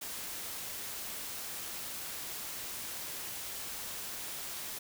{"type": "noise", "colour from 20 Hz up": "white", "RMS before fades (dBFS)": -41, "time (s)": [0.01, 4.79], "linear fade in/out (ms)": 10, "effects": []}